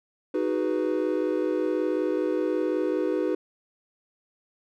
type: chord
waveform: triangle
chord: G# minor seventh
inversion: second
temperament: equal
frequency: 311.1 / 370 / 415.3 / 493.9 Hz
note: D#4 / F#4 / G#4 / B4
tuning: 0 / 0 / 0 / 0 cents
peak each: -26 / -26 / -30 / -27 dBFS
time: 0.34-3.35 s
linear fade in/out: 5 ms
effects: none